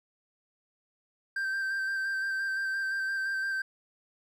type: tone with vibrato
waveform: triangle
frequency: 1568 Hz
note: G6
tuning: in tune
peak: -27 dBFS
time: 1.36-3.62 s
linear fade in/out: 5 ms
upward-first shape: square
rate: 5.8 Hz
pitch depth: 18 cents each way
effects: none